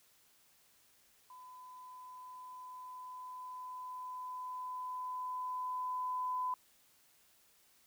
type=tone with level ramp; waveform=sine; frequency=1007 Hz; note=B5; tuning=33 cents sharp; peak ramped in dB=-51 to -33 dBFS; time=1.3-6.54 s; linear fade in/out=2 ms; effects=white hiss -68 dBFS RMS until 7.86 s